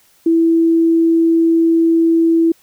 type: tone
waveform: sine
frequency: 330 Hz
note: E4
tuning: 2 cents sharp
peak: -9 dBFS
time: 0.26-2.52 s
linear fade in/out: 5 ms
effects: white hiss -53 dBFS RMS until 2.62 s